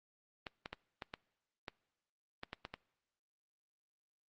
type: clicks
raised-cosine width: 0.3 ms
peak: -26 dBFS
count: 10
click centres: 0.468 / 0.659 / 0.73 / 1.022 / 1.139 / 1.682 / 2.434 / 2.531 / 2.651 / 2.74 s
effects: noise-tail reverb RT60 1.0 s tail -24 dB re dry + Opus 32 kbps